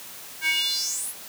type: tone with high-pass filter sweep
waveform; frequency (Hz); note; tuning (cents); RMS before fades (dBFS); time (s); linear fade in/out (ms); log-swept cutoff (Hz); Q
square; 317.4; D#4; +35; -26; 0.41-1.14; 50; 1800 to 12000; 6.2
effects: white hiss -41 dBFS RMS until 1.28 s + high-pass 100 Hz 12 dB/octave